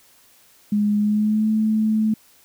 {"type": "tone with pitch glide", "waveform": "sine", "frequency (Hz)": [207.7, 217.3], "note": ["G#3", "A3"], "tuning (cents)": [0, -21], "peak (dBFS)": -16, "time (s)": [0.72, 2.14], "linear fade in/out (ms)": 5, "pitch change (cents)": 79, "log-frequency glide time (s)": [0.98, 1.49], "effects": ["white hiss -54 dBFS RMS until 2.44 s"]}